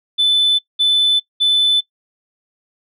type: tone bursts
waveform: sine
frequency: 3509 Hz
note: A7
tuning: 5 cents flat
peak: -9 dBFS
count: 3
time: 0.18-1.81 s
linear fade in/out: 20 ms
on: 410 ms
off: 200 ms
effects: noise-tail reverb RT60 0.1 s tail -20 dB re dry + tanh soft clip ceiling -9 dBFS